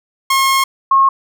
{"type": "tone pair in turn", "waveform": ["sawtooth", "sine"], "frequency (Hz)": [1077, 1082.8], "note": ["C6", "C#6"], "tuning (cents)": [50, -41], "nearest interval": "unison", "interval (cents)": 9, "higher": "second", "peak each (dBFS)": -7, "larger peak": "neither", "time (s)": [[0.3, 0.64], [0.91, 1.09]], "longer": "first", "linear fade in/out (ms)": 5, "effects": []}